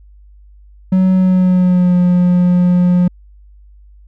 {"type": "tone with pitch glide", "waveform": "triangle", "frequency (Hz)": [186.7, 178.37], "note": ["F#3", "F3"], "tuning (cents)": [16, 37], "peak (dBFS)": -6, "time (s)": [0.92, 3.08], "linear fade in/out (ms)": 5, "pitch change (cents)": -79, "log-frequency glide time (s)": [1.13, 1.96], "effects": ["added 50 Hz sine -39 dBFS peak until 4.07 s"]}